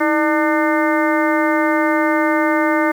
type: harmonic tone with a mistuned harmonic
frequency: 300 Hz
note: D4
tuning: 37 cents sharp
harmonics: 1 / 2 / 3 / 4 / 5 / 6 / 7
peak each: -17 / -20 / -22 / -23 / -24 / -25 / -25 dBFS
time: 0-2.92 s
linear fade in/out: 10 ms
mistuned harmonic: 1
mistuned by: +110 cents
effects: 7-bit